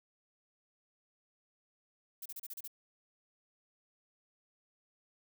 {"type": "noise bursts", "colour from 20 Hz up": "violet", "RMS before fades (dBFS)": -44, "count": 7, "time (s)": [2.22, 2.677], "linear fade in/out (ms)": 5, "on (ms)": 37, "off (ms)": 33, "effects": []}